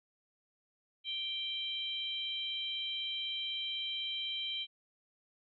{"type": "harmonic tone", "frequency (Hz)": 784, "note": "G5", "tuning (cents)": 0, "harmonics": [3, 4, 5], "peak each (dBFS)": [-45, -36, -43], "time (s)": [1.04, 4.67], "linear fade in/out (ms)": 50, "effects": []}